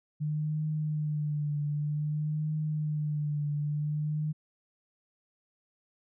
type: tone with vibrato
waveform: sine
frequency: 150.5 Hz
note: D3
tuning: 43 cents sharp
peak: -28 dBFS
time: 0.2-4.33 s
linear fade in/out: 20 ms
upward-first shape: triangle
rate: 0.53 Hz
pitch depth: 46 cents each way
effects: none